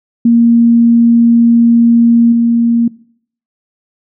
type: tone with level steps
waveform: sine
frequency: 233.7 Hz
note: A#3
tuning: 5 cents sharp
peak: -4 / -7 dBFS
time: 0.25-2.88 s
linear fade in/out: 5 ms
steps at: 2.32 s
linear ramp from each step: 5 ms
effects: noise-tail reverb RT60 0.6 s tail -21 dB re dry